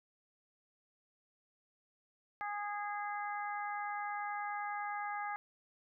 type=harmonic tone; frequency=412.1 Hz; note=G#4; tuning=13 cents flat; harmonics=2 / 3 / 4 / 5; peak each=-39 / -43 / -45 / -47 dBFS; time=2.41-5.36 s; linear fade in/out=0 ms; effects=none